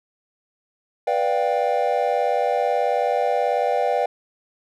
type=chord; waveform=triangle; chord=G dominant seventh; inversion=first; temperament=just; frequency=490 / 588 / 705.6 / 784 Hz; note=B4 / D5 / F5 / G5; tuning=-14 / +2 / +18 / 0 cents; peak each=-22 dBFS; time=1.07-4.06 s; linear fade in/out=5 ms; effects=none